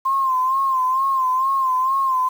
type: tone with vibrato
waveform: sine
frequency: 1052 Hz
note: C6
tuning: 9 cents sharp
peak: -16 dBFS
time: 0.05-2.29 s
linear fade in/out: 10 ms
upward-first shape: sine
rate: 2.2 Hz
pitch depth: 58 cents each way
effects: 7-bit